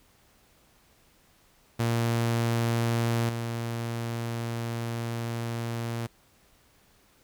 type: tone with level steps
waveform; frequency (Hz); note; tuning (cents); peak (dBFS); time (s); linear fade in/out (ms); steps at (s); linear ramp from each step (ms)
sawtooth; 116.54; A#2; 0; -20 / -26; 1.79-6.07; 10; 3.29; 5
effects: pink hiss -62 dBFS RMS until 7.23 s